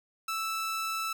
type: tone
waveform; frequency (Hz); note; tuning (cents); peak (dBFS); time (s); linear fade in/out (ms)
sawtooth; 1318.5; E6; 0; -27; 0.28-1.13; 5
effects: none